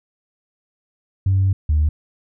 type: tone pair in turn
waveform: sine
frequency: 96 / 75.87 Hz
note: G2 / D#2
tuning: -36 / -43 cents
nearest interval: major third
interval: 407 cents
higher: first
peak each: -12 dBFS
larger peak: neither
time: 1.26-1.53 / 1.69-1.89 s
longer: first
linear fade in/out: 5 ms
effects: tanh soft clip ceiling -10 dBFS